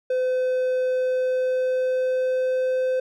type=tone with pitch glide; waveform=triangle; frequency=510 to 514.1 Hz; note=C5 to C5; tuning=-44 to -31 cents; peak=-18 dBFS; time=0.1-3 s; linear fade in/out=5 ms; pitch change=+13 cents; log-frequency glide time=0.82-2.8 s; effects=none